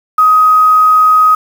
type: tone with quantisation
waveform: sine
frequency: 1258 Hz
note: D#6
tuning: 19 cents sharp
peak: -4 dBFS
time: 0.18-1.35 s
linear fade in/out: 5 ms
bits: 5
effects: none